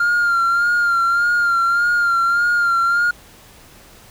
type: tone with vibrato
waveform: triangle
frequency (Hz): 1396.9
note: F6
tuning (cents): 0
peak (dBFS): -11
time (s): 0-3.11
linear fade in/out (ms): 5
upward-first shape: sine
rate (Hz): 1.7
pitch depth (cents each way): 38
effects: tanh soft clip ceiling -8 dBFS + pink hiss -45 dBFS RMS until 4.1 s